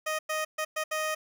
15% pulse tone bursts at uneven times, 622.3 Hz, D#5, in tune, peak -22 dBFS, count 5, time 0.06-0.19 / 0.29-0.45 / 0.58-0.65 / 0.76-0.84 / 0.91-1.15 s, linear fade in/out 10 ms, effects none

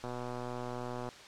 click train, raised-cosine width 1 ms, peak -26 dBFS, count 130, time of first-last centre 0.04-1.089 s, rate 123 Hz, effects white hiss -51 dBFS RMS until 1.27 s + low-pass 5000 Hz 12 dB/octave

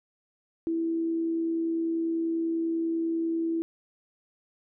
sine tone with amplitude modulation, 329.6 Hz, E4, in tune, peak -24 dBFS, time 0.67-3.62 s, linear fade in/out 0 ms, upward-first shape sine, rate 70.2 Hz, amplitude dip 25%, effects none

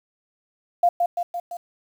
sine tone with echo, 698.5 Hz, F5, in tune, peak -13 dBFS, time 0.83-0.89 s, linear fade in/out 5 ms, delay 170 ms, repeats 4, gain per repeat -4 dB, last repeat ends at 1.57 s, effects 8-bit

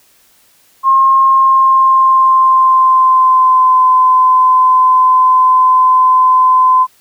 sine tone with pitch glide, 1070 to 1024.6 Hz, C6 to C6, +38 to -37 cents, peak -5 dBFS, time 0.83-6.87 s, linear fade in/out 50 ms, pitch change -75 cents, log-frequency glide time 1.23-3.85 s, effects white hiss -50 dBFS RMS until 7 s

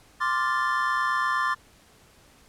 triangle chord, D minor seventh, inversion third, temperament equal, 1046.5 / 1174.7 / 1396.9 / 1760 Hz, C6 / D6 / F6 / A6, 0 / 0 / 0 / 0 cents, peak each -25 / -26 / -31 / -26 dBFS, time 0.2-1.55 s, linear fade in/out 20 ms, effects pink hiss -56 dBFS RMS until 2.48 s + low-pass 12000 Hz 12 dB/octave

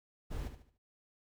brown noise with echo, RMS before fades -38 dBFS, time 0.3-0.49 s, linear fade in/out 20 ms, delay 73 ms, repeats 4, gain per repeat -9 dB, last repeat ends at 0.782 s, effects none

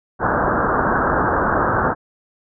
white low-pass noise, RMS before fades -18 dBFS, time 0.19-1.95 s, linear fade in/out 50 ms, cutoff 1600 Hz, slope 96 dB/octave, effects none

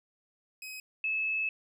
sawtooth / sine tone pair in turn, 2534 / 2601 Hz, D#7 / E7, +31 / -24 cents, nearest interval unison, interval 45 cents, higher second, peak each -37 / -28 dBFS, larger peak second, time 0.62-0.8 / 1.04-1.49 s, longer second, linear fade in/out 2 ms, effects none

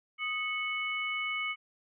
sine tone cluster, 1246 / 2205 / 2978 Hz, D#6 / C#7 / F#7, +2 / -10 / +11 cents, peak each -38 / -32 / -40 dBFS, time 0.18-1.56 s, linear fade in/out 50 ms, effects none

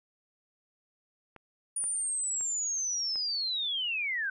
clicks, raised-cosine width 0.5 ms, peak -33 dBFS, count 4, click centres 1.363 / 1.84 / 2.409 / 3.157 s
sine linear sweep, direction down, 9570 to 1500 Hz, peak -29 dBFS, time 1.76-4.3 s, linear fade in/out 5 ms
effects none

